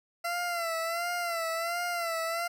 20% pulse tone with vibrato, 679 Hz, F5, 49 cents flat, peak -25 dBFS, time 0.24-2.48 s, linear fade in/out 10 ms, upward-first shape sine, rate 1.4 Hz, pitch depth 66 cents each way, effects none

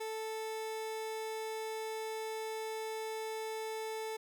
30% pulse tone, 440 Hz, A4, in tune, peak -35 dBFS, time 0-4.17 s, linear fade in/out 10 ms, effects none

